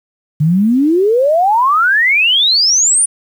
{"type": "exponential sweep", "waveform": "sine", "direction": "up", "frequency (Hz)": [145.1, 9710], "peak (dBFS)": -8, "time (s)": [0.4, 3.06], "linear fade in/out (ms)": 10, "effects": ["7-bit"]}